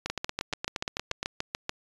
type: two click trains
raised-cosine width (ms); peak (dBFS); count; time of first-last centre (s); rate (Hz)
0.2; -13 / -12; 11 / 12; 0.06-1.23 / 0.1-1.694; 8.55 / 6.9
effects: resampled to 24000 Hz